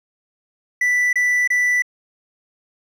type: tone bursts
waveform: triangle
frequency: 1975.5 Hz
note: B6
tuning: in tune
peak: -13 dBFS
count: 3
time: 0.81-1.822 s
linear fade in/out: 5 ms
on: 320 ms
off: 26 ms
effects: none